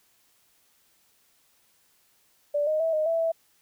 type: tone with pitch steps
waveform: sine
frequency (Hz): 584 / 619 / 652 / 619 / 661 / 657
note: D5 / D#5 / E5 / D#5 / E5 / E5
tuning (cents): -10 / -9 / -19 / -9 / +5 / -6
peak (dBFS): -22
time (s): 2.54-3.32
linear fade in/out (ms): 10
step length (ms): 130
effects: white hiss -65 dBFS RMS until 3.61 s